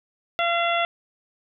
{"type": "harmonic tone", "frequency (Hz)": 684, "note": "F5", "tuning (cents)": -36, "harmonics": [1, 2, 3, 4, 5], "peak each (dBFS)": [-23, -26, -28, -29, -30], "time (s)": [0.39, 0.85], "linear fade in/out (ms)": 0, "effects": []}